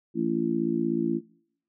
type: harmonic tone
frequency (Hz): 56.4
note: A1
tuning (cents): +44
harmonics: 3 / 4 / 5 / 6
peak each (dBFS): -33 / -28 / -30 / -27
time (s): 0.14-1.21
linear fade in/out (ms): 50
effects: noise-tail reverb RT60 0.7 s tail -23 dB re dry